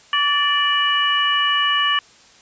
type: harmonic tone with a mistuned harmonic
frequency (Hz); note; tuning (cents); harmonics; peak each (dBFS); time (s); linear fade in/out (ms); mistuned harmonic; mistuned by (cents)
587.3; D5; 0; 2 / 3 / 4 / 5; -20 / -21 / -29 / -19; 0.13-1.99; 2; 2; -37
effects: white hiss -49 dBFS RMS until 2.41 s + resampled to 16000 Hz